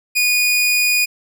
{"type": "tone", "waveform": "sawtooth", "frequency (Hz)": 2460, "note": "D#7", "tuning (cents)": -20, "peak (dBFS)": -10, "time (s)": [0.15, 1.06], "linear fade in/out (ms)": 20, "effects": []}